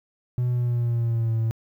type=tone with pitch glide; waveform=triangle; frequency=123.47 to 112.57 Hz; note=B2 to A2; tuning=0 to +40 cents; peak=-18 dBFS; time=0.38-1.51 s; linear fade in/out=0 ms; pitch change=-160 cents; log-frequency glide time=0.49-1.38 s; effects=tanh soft clip ceiling -14 dBFS + 10-bit